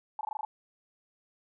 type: tone bursts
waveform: sine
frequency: 858 Hz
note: A5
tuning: 44 cents flat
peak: -31 dBFS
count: 7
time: 0.19-0.45 s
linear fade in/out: 2 ms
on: 20 ms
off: 20 ms
effects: none